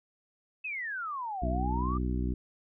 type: exponential two-way sweep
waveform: sine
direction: down then up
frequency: 2637 to 643 to 1214 Hz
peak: -33 dBFS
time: 0.64-1.98 s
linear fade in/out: 10 ms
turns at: 1.48 s
type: harmonic tone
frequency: 62.1 Hz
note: B1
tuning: 10 cents sharp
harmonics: 1 / 2 / 3 / 4 / 5 / 6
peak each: -30 / -37 / -37 / -37 / -39 / -43 dBFS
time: 1.42-2.34 s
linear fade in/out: 5 ms
effects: none